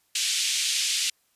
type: band-pass noise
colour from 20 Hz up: pink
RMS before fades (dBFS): -26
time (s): 0.15-1.1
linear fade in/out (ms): 5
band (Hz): 2700 to 8800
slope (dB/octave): 24
effects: white hiss -68 dBFS RMS until 1.35 s + resampled to 32000 Hz